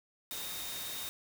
sine tone in noise, 3700 Hz, A#7, 14 cents flat, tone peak -44 dBFS, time 0.31-1.09 s, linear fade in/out 0 ms, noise white, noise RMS -41 dBFS, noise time 0.31-1.09 s, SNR -6 dB, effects none

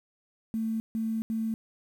sine tone bursts at uneven times, 222.9 Hz, A3, 23 cents sharp, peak -27 dBFS, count 3, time 0.54-0.8 / 0.95-1.22 / 1.3-1.54 s, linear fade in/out 0 ms, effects 9-bit

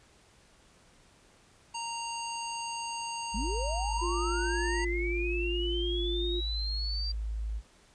harmonic tone, 928 Hz, A#5, 8 cents flat, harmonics 1 / 3 / 5 / 7 / 9, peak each -36 / -41 / -43 / -44 / -46 dBFS, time 1.74-4.85 s, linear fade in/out 10 ms
sine tone, 53.9 Hz, A1, 35 cents flat, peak -31 dBFS, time 3.32-7.62 s, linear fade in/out 50 ms
sine linear sweep, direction up, 184.5 to 4724 Hz, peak -34 dBFS, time 3.34-7.12 s, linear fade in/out 5 ms
sine tone with vibrato, 349.2 Hz, F4, in tune, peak -32 dBFS, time 4.01-6.41 s, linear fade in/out 20 ms, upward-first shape triangle, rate 9.9 Hz, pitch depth 19 cents each way
effects pink hiss -61 dBFS RMS until 7.94 s + resampled to 22050 Hz

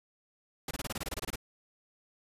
pink noise bursts, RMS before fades -36 dBFS, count 13, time 0.68-1.358 s, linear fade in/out 5 ms, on 30 ms, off 24 ms, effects resampled to 32000 Hz

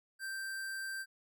square tone, 1568 Hz, G6, in tune, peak -39 dBFS, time 0.19-1.06 s, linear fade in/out 50 ms, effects none

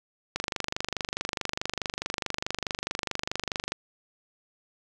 click train, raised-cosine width 0.2 ms, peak -11 dBFS, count 84, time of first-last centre 0.36-3.72 s, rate 24.7 Hz, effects none

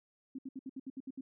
sine tone bursts, 265.1 Hz, C4, 23 cents sharp, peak -39 dBFS, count 9, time 0.35-1.21 s, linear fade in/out 5 ms, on 36 ms, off 67 ms, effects none

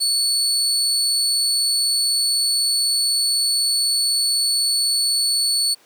30% pulse tone, 4436 Hz, C#8, in tune, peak -14 dBFS, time 0-5.75 s, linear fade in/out 20 ms, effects pink hiss -53 dBFS RMS until 5.85 s + high-pass 400 Hz 12 dB/octave

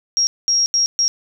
sine tone bursts at uneven times, 5600 Hz, F8, 4 cents sharp, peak -13 dBFS, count 4, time 0.17-0.27 / 0.48-0.66 / 0.74-0.86 / 0.99-1.08 s, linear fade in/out 0 ms, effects none

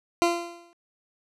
20% pulse tone with exponential decay, 343.3 Hz, F4, 30 cents flat, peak -12 dBFS, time 0.22-0.73 s, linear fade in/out 0 ms, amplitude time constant 110 ms, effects low-pass 9000 Hz 12 dB/octave

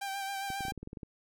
sawtooth tone with vibrato, 786 Hz, G5, 4 cents sharp, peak -31 dBFS, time 0.01-0.72 s, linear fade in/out 10 ms, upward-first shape sine, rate 7.4 Hz, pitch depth 27 cents each way
clicks, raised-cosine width 3 ms, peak -29 dBFS, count 11, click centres 0.503 / 0.607 / 0.652 / 0.683 / 0.721 / 0.777 / 0.83 / 0.874 / 0.931 / 0.972 / 1.032 s
effects none

